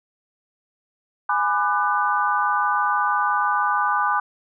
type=chord; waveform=sine; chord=G# half-diminished seventh; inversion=none; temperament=just; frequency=830.6 / 996.7 / 1196.1 / 1495.1 Hz; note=G#5 / B5 / D6 / F#6; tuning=0 / +16 / +31 / +18 cents; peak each=-24 / -24 / -22 / -25 dBFS; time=1.29-4.2 s; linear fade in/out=5 ms; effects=none